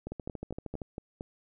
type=two click trains; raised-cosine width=2 ms; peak=-24 / -24 dBFS; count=6 / 10; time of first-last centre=0.07-1.209 / 0.12-0.818 s; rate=4.39 / 12.9 Hz; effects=none